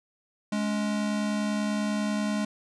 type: tone pair together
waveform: square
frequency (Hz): 209.7 / 279.9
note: G#3 / C#4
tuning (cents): +17 / +17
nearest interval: perfect fourth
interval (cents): 500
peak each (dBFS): -27 / -35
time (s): 0.52-2.45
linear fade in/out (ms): 5
effects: resampled to 22050 Hz